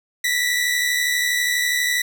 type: tone pair together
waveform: sawtooth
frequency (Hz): 1902 / 1974.3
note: A#6 / B6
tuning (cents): +34 / -1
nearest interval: minor second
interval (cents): 65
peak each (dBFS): -21 / -16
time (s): 0.24-2.02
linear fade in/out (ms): 5
effects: none